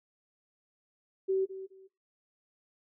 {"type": "tone with echo", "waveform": "sine", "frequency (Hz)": 382.5, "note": "G4", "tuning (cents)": -42, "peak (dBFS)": -25, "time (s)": [1.28, 1.46], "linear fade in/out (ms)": 20, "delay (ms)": 210, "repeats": 2, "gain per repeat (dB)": -13, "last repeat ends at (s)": 1.88, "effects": ["noise-tail reverb RT60 0.2 s tail -17 dB re dry"]}